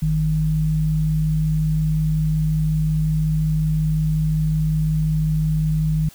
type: tone pair together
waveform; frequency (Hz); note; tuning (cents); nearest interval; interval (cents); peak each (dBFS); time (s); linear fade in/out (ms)
sine; 50.03 / 155.56; G1 / D#3; +36 / 0; octave + minor sixth; 1964; -24 / -17; 0.02-6.09; 5
effects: white hiss -47 dBFS RMS until 6.14 s